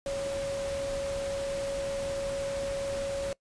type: tone in noise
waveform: sine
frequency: 554.4 Hz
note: C#5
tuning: in tune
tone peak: -30 dBFS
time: 0.06-3.33 s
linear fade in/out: 2 ms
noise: pink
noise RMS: -40 dBFS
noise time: 0.06-3.33 s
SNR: +7 dB
effects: noise-tail reverb RT60 0.1 s tail -22 dB re dry + resampled to 22050 Hz